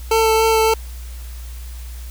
25% pulse tone with vibrato, 444.8 Hz, A4, 19 cents sharp, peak -9 dBFS, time 0.11-0.74 s, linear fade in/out 5 ms, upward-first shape sine, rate 3.5 Hz, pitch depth 12 cents each way, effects added 60 Hz sine -29 dBFS peak until 2.1 s + white hiss -43 dBFS RMS until 2.1 s

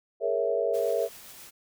sine chord, A# half-diminished seventh, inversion third, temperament equal, 415.3 / 466.2 / 554.4 / 659.3 Hz, G#4 / A#4 / C#5 / E5, 0 / 0 / 0 / 0 cents, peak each -31 / -28 / -30 / -29 dBFS, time 0.2-1.09 s, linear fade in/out 50 ms
white noise with tremolo, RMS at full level -46 dBFS, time 0.73-1.51 s, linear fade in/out 20 ms, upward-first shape sine, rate 7.6 Hz, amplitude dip 25%
effects none

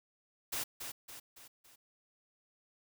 white noise with echo, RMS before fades -37 dBFS, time 0.52-0.64 s, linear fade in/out 10 ms, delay 280 ms, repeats 4, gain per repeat -6 dB, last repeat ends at 1.76 s, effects none

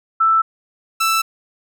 sine / sawtooth tone pair in turn, 1324 / 1324 Hz, E6 / E6, +7 / +7 cents, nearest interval unison, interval 0 cents, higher neither, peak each -11 dBFS, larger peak neither, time 0.2-0.42 / 1-1.22 s, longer neither, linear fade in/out 10 ms, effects none

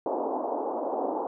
white band-pass noise, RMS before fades -30 dBFS, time 0.06-1.27 s, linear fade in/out 2 ms, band 260 to 910 Hz, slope 48 dB/octave, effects none

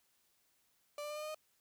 35% pulse tone with pitch steps, 587.3 / 593.4 / 599.6 / 605.9 / 612.2 / 618.6 Hz, D5 / D5 / D5 / D#5 / D#5 / D#5, 0 / +18 / +36 / -46 / -28 / -10 cents, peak -39 dBFS, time 0.98-1.346 s, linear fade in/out 2 ms, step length 61 ms, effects white hiss -75 dBFS RMS until 1.6 s

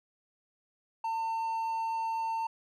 triangle tone, 902 Hz, A5, 43 cents sharp, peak -28 dBFS, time 1.04-2.47 s, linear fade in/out 5 ms, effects none

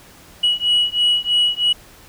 sine beating tone pair, 2921 / 2924.1 Hz, F#7 / F#7, -23 / -21 cents, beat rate 3.1 Hz, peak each -16 dBFS, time 0.43-1.73 s, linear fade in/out 10 ms, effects tanh soft clip ceiling -10 dBFS + pink hiss -45 dBFS RMS until 2.08 s

